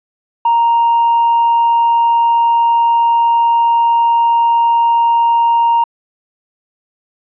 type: tone with hard clipping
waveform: triangle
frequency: 932.3 Hz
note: A#5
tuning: in tune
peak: -8 dBFS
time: 0.45-5.84 s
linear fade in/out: 5 ms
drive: 2 dB
effects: resampled to 8000 Hz